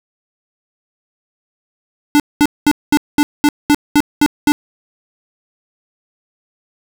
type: tone bursts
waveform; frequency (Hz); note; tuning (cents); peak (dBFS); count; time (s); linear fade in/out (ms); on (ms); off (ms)
square; 293.7; D4; 0; -8; 10; 2.15-4.52; 0; 48; 210
effects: none